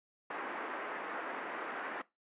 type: band-pass noise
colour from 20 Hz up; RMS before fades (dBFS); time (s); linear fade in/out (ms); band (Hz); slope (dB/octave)
white; -41; 0.3-2.02; 5; 270 to 1800; 24
effects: noise-tail reverb RT60 0.2 s tail -19 dB re dry + resampled to 8000 Hz